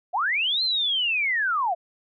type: linear two-way sweep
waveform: sine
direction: up then down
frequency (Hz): 638 to 4194 to 638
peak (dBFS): -21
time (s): 0.13-1.75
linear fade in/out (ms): 20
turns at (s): 0.63
effects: none